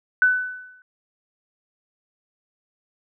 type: tone with exponential decay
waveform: sine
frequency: 1500 Hz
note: F#6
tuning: 23 cents sharp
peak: -11 dBFS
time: 0.22-0.82 s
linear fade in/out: 1 ms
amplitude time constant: 130 ms
effects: none